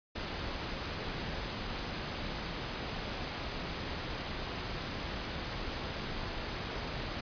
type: noise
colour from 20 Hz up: pink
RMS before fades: -38 dBFS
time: 0.15-7.21 s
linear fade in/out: 10 ms
effects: resampled to 11025 Hz